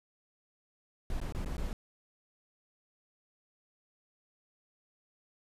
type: noise with dropouts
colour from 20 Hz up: brown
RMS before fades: -35 dBFS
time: 1.1-1.73 s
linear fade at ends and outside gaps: 1 ms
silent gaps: 1.202-1.214 / 1.324-1.348 / 1.447-1.459 / 1.568-1.58 s
effects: resampled to 32000 Hz